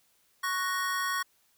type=chord; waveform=square; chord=F# major; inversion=second; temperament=equal; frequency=1108.7 / 1480 / 1864.7 Hz; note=C#6 / F#6 / A#6; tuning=0 / 0 / 0 cents; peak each=-32 / -36 / -34 dBFS; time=0.43-1.23 s; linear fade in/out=10 ms; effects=white hiss -68 dBFS RMS until 1.57 s